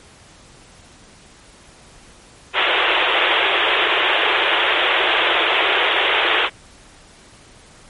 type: band-pass noise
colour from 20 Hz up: white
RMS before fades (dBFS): -17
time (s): 2.53-6.5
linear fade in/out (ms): 50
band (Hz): 330 to 3500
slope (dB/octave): 96
effects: pink hiss -46 dBFS RMS until 7.89 s + MP3 48 kbps